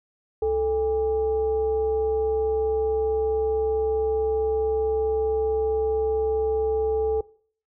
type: tone with frequency modulation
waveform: sine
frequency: 437.7 Hz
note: A4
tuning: 9 cents flat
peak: -20 dBFS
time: 0.42-7.21 s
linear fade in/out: 5 ms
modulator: 370 Hz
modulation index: 0.42
effects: noise-tail reverb RT60 0.5 s tail -21 dB re dry